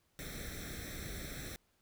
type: noise with comb filter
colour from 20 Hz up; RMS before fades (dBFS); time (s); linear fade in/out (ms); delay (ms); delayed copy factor
pink; -44; 0.19-1.56; 0; 0.52; +0.85
effects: pink hiss -75 dBFS RMS until 1.81 s